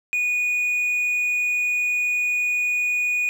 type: tone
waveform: triangle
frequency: 2463 Hz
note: D#7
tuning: 18 cents flat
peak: -18 dBFS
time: 0.13-3.29 s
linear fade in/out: 0 ms
effects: none